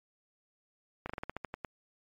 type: slowing click train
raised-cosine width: 0.5 ms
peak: -22 dBFS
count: 10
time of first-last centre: 1.06-1.648 s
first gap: 35 ms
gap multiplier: 1.15
effects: MP3 64 kbps